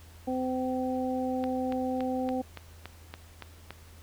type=harmonic tone; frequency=256.6 Hz; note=C4; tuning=34 cents flat; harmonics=1 / 2 / 3; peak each=-30 / -33 / -35 dBFS; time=0.27-2.42 s; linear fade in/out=10 ms
type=click train; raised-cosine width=0.3 ms; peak=-23 dBFS; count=9; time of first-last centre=1.44-3.706 s; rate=3.53 Hz
effects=added 82 Hz sine -50 dBFS peak until 4.02 s + pink hiss -56 dBFS RMS until 4.02 s